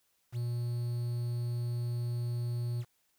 triangle tone with quantisation, 120 Hz, B2, 49 cents flat, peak -29 dBFS, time 0.32-2.85 s, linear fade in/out 50 ms, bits 9, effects white hiss -74 dBFS RMS until 3.18 s

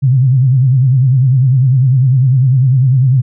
sine tone with vibrato, 129.8 Hz, C3, 13 cents flat, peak -6 dBFS, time 0.02-3.22 s, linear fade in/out 20 ms, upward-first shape sine, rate 10 Hz, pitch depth 120 cents each way, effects none

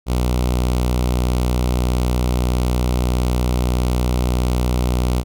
sawtooth tone with notch filter, 61.6 Hz, B1, 4 cents flat, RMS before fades -18 dBFS, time 0.06-5.24 s, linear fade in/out 50 ms, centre 1700 Hz, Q 1.6, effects none

